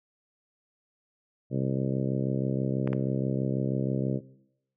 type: harmonic tone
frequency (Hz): 66.2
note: C2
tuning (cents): +21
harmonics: 2 / 3 / 4 / 5 / 6 / 7 / 8 / 9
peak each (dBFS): -28 / -32 / -34 / -36 / -38 / -39 / -40 / -41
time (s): 1.5-4.21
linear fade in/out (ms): 50
type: clicks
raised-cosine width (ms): 0.5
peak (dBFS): -21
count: 2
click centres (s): 2.875 / 2.931
effects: noise-tail reverb RT60 0.8 s tail -19 dB re dry